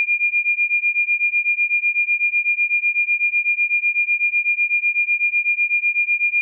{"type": "beating tone pair", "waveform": "sine", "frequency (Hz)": [2409, 2417], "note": ["D7", "D7"], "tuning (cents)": [43, 49], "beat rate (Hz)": 8, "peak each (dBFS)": -19, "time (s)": [0, 6.41], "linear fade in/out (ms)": 0, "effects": []}